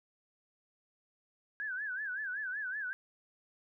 sine tone with vibrato, 1602 Hz, G6, 37 cents sharp, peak -35 dBFS, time 1.6-2.93 s, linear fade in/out 0 ms, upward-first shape sine, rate 5.3 Hz, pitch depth 150 cents each way, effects none

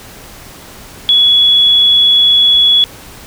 sine tone, 3382 Hz, G#7, 31 cents sharp, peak -5 dBFS, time 1.09-2.84 s, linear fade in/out 0 ms, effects pink hiss -34 dBFS RMS until 3.26 s

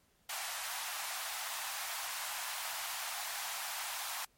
pink high-pass noise, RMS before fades -40 dBFS, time 0.29-4.25 s, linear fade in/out 5 ms, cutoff 700 Hz, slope 48 dB/octave, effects pink hiss -71 dBFS RMS until 4.37 s + MP3 64 kbps

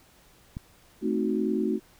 click, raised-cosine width 5 ms, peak -22 dBFS, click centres 0.569 s
sine chord, A diminished seventh, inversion none, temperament equal, 220 / 261.6 / 311.1 / 370 Hz, A3 / C4 / Eb4 / Gb4, 0 / 0 / 0 / 0 cents, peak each -28 / -31 / -30 / -29 dBFS, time 1.01-1.8 s, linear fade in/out 50 ms
effects pink hiss -58 dBFS RMS until 1.99 s

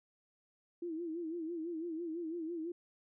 sine tone with vibrato, 331.6 Hz, E4, 10 cents sharp, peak -37 dBFS, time 0.82-2.72 s, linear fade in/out 5 ms, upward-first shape sine, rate 6 Hz, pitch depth 98 cents each way, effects none

